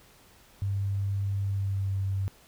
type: tone with pitch glide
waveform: sine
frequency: 99 to 97.02 Hz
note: G2 to G2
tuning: +18 to -17 cents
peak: -26 dBFS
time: 0.62-2.28 s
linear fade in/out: 0 ms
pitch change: -35 cents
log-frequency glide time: 1.43-1.97 s
effects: pink hiss -57 dBFS RMS until 2.47 s